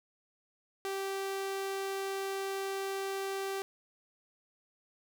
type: tone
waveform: sawtooth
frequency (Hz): 389.6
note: G4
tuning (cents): -11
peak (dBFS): -30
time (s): 0.85-3.62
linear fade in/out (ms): 0
effects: none